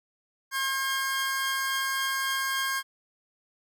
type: tone pair together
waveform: sawtooth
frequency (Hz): 1074 / 1609.2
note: C6 / G6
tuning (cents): +45 / +45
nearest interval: perfect fifth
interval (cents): 700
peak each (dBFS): -27 / -25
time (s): 0.51-2.83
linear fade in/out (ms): 50
effects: none